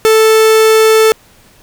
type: tone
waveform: 45% pulse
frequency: 440 Hz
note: A4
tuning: in tune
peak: -5 dBFS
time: 0.05-1.12 s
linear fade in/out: 0 ms
effects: pink hiss -45 dBFS RMS until 1.62 s